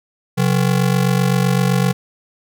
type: ring-modulated tone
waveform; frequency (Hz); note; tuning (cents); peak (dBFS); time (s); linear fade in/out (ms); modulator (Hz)
square; 155.56; D#3; 0; -11; 0.37-1.93; 20; 23.9
effects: none